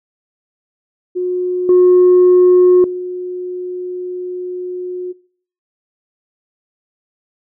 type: tone with level steps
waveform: sine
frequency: 361.9 Hz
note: F#4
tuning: 38 cents flat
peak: -15 / -4 / -21 dBFS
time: 1.15-5.13 s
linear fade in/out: 20 ms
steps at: 1.69 / 2.84 s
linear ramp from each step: 2 ms
effects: noise-tail reverb RT60 0.5 s tail -21 dB re dry + tanh soft clip ceiling -3 dBFS